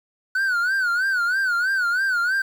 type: tone with vibrato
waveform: triangle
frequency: 1486 Hz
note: F#6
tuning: 7 cents sharp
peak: -17 dBFS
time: 0.35-2.42 s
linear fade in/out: 5 ms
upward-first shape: sine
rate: 3.1 Hz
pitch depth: 120 cents each way
effects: 8-bit